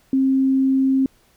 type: tone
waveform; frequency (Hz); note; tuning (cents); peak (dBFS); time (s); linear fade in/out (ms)
sine; 266.4; C4; +31; -14; 0.13-1.06; 2
effects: pink hiss -58 dBFS RMS until 1.36 s